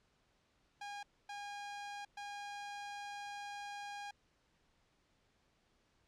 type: tone bursts at uneven times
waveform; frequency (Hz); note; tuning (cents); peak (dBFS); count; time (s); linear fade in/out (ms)
sawtooth; 815; G#5; -33; -40; 3; 0.81-1.03 / 1.29-2.05 / 2.17-4.11; 5
effects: pink hiss -75 dBFS RMS until 6.07 s + low-pass 6000 Hz 12 dB/octave